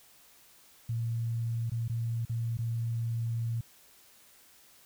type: tone with dropouts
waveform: sine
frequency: 115.7 Hz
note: A#2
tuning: 13 cents flat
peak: -29 dBFS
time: 0.89-3.61 s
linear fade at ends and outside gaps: 5 ms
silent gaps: 1.698-1.717 / 1.88-1.896 / 2.252-2.295 / 2.572-2.587 s
effects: white hiss -59 dBFS RMS until 4.85 s